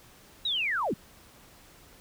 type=linear sweep; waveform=sine; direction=down; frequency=3933 to 132 Hz; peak=-26 dBFS; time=0.45-0.94 s; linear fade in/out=5 ms; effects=pink hiss -55 dBFS RMS until 2 s